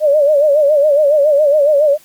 sine tone with vibrato, 587.3 Hz, D5, in tune, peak -7 dBFS, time 0-1.98 s, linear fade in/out 50 ms, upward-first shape sine, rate 7.2 Hz, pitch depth 98 cents each way, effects white hiss -46 dBFS RMS until 2.04 s + MP3 96 kbps

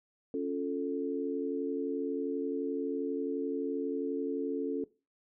sine chord, Db augmented, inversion none, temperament equal, 277.2 / 349.2 / 440 Hz, Db4 / F4 / A4, 0 / 0 / 0 cents, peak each -34 / -38 / -34 dBFS, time 0.34-4.84 s, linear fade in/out 2 ms, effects noise-tail reverb RT60 0.3 s tail -19 dB re dry

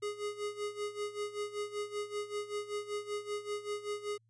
square tone with tremolo, 414.4 Hz, G#4, 4 cents flat, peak -34 dBFS, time 0.02-4.18 s, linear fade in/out 10 ms, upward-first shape sine, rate 5.2 Hz, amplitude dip 80%, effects added 113 Hz sine -68 dBFS peak until 4.29 s + resampled to 24000 Hz

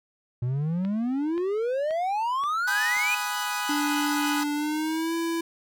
triangle exponential sweep, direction up, 118.5 to 2541 Hz, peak -22 dBFS, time 0.42-3.15 s, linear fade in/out 5 ms
click train, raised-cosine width 0.3 ms, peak -26 dBFS, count 5, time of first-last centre 0.85-2.966 s, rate 1.89 Hz
sawtooth chord, G# minor seventh, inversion none, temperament equal, 830.6 / 987.8 / 1244.5 / 1480 Hz, G#5 / B5 / D#6 / F#6, 0 / 0 / 0 / 0 cents, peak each -29 dBFS, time 2.67-4.44 s, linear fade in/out 10 ms
square tone with pitch glide, 293 to 332.7 Hz, D4 to E4, -4 to +16 cents, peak -26 dBFS, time 3.69-5.41 s, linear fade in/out 5 ms, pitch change +220 cents, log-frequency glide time 4.54-5.14 s
effects none

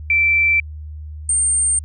sine tone pair in turn, 2337 / 8725 Hz, D7 / C#9, -9 / -29 cents, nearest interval octave + major seventh, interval 2280 cents, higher second, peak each -12 / -14 dBFS, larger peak first, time 0.1-0.6 / 1.29-1.79 s, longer neither, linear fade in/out 2 ms, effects added 76 Hz sine -29 dBFS peak until 1.84 s

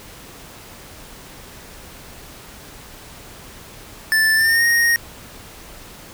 square tone with pitch glide, 1760 to 1864.7 Hz, A6 to A#6, 0 to 0 cents, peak -14 dBFS, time 4.12-4.96 s, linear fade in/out 0 ms, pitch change +100 cents, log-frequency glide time 4.35-4.64 s, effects pink hiss -40 dBFS RMS until 6.13 s

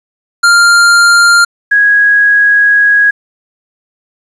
square / sine tone pair in turn, 1396.9 / 1657 Hz, F6 / G#6, 0 / -4 cents, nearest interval minor third, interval 296 cents, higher second, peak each -4 dBFS, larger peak neither, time 0.43-1.45 / 1.71-3.11 s, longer second, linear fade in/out 10 ms, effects resampled to 22050 Hz + 7-bit

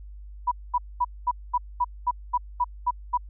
sine tone bursts, 980 Hz, B5, 14 cents flat, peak -19 dBFS, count 11, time 0.47-3.176 s, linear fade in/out 10 ms, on 46 ms, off 220 ms, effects added 50 Hz sine -39 dBFS peak until 3.29 s

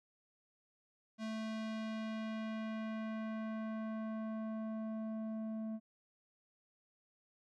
square tone with low-pass filter sweep, 220 Hz, A3, in tune, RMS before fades -41 dBFS, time 1.18-5.8 s, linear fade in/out 50 ms, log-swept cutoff 5700 to 520 Hz, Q 0.9, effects none

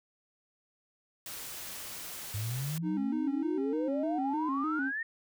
white noise, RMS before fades -42 dBFS, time 1.26-2.78 s, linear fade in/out 2 ms
sine exponential sweep, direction up, 100 to 1864.7 Hz, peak -32 dBFS, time 2.34-5.03 s, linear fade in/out 5 ms
triangle tone with vibrato, 290.5 Hz, D4, 19 cents flat, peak -29 dBFS, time 2.82-4.92 s, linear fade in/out 50 ms, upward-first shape square, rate 3.3 Hz, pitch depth 110 cents each way
effects none

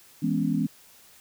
sine chord, C# minor seventh, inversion first, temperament equal, 164.81 / 207.7 / 246.9 / 277.2 Hz, E3 / G#3 / B3 / C#4, 0 / 0 / 0 / 0 cents, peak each -28 dBFS, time 0.22-0.67 s, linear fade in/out 10 ms, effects white hiss -54 dBFS RMS until 1.2 s

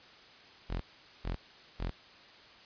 sawtooth tone bursts, 43.28 Hz, F1, 15 cents flat, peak -29 dBFS, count 3, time 0.69-1.91 s, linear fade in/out 20 ms, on 120 ms, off 430 ms, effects white hiss -55 dBFS RMS until 2.65 s + resampled to 11025 Hz

